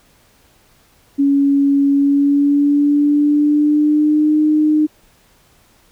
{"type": "tone with pitch glide", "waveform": "sine", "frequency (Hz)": [280, 305.3], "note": ["C#4", "D#4"], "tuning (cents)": [18, -33], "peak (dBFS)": -10, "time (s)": [1.18, 4.87], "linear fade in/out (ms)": 20, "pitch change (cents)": 149, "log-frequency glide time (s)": [1.92, 4.4], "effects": ["pink hiss -53 dBFS RMS until 5.91 s"]}